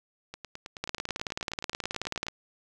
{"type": "two click trains", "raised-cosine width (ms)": 0.2, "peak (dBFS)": [-13, -22], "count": [28, 19], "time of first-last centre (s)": [[0.84, 2.284], [0.34, 2.267]], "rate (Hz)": [18.7, 9.34], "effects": []}